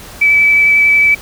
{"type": "tone with vibrato", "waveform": "sine", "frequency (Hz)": 2303, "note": "D7", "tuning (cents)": -34, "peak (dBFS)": -6, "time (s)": [0.21, 1.15], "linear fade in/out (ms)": 10, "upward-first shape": "sine", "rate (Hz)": 11, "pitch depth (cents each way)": 10, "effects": ["pink hiss -33 dBFS RMS until 1.21 s"]}